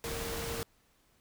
sine tone in noise, 460.9 Hz, A#4, 20 cents flat, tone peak -40 dBFS, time 0.04-0.63 s, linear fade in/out 0 ms, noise pink, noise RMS -38 dBFS, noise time 0.04-0.63 s, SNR -5 dB, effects pink hiss -69 dBFS RMS until 1.2 s

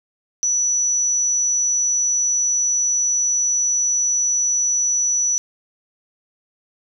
sine tone, 5920 Hz, F#8, in tune, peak -16 dBFS, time 0.43-5.38 s, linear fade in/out 0 ms, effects none

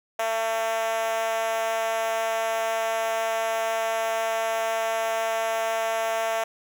5% pulse tone with high-pass filter, 224.5 Hz, A3, 35 cents sharp, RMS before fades -26 dBFS, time 0.19-6.44 s, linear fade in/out 5 ms, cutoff 630 Hz, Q 5.3, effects none

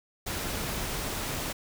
pink noise, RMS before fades -33 dBFS, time 0.26-1.53 s, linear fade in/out 10 ms, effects none

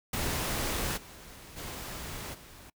pink noise with level steps, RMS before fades -32 / -49 / -40 / -51 dBFS, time 0.13-2.7 s, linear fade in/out 5 ms, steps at 0.96 / 1.56 / 2.33 s, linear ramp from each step 20 ms, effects noise-tail reverb RT60 0.1 s tail -24 dB re dry

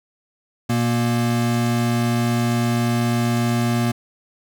square tone pair together, 120 / 235.9 Hz, B2 / A#3, -49 / +21 cents, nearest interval octave, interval 1170 cents, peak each -21 dBFS, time 0.69-3.92 s, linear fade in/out 10 ms, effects none

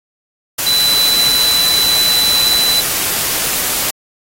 sine tone in noise, 3991 Hz, B7, 17 cents sharp, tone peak -11 dBFS, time 0.66-2.81 s, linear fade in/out 10 ms, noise white, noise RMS -17 dBFS, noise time 0.58-3.91 s, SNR +3 dB, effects AAC 48 kbps

